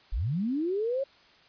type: linear sweep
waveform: sine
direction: up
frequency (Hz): 32.7 to 559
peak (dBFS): -26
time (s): 0.12-1.04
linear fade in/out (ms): 10
effects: white hiss -58 dBFS RMS until 1.48 s + resampled to 11025 Hz